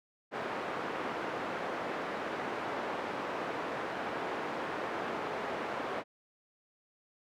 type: band-pass noise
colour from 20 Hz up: pink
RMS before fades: -37 dBFS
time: 0.31-6.04 s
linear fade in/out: 50 ms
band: 350 to 1600 Hz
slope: 12 dB/octave
effects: none